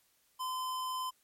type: tone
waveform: square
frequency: 1025 Hz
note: C6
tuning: 36 cents flat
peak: -35 dBFS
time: 0.39-1.11 s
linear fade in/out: 20 ms
effects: white hiss -71 dBFS RMS until 1.23 s + MP3 64 kbps